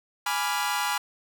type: chord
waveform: sawtooth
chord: G# diminished seventh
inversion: none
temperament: equal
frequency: 830.6 / 987.8 / 1174.7 / 1396.9 Hz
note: G#5 / B5 / D6 / F6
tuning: 0 / 0 / 0 / 0 cents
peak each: -26 / -26 / -30 / -28 dBFS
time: 0.26-0.98 s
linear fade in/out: 5 ms
effects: none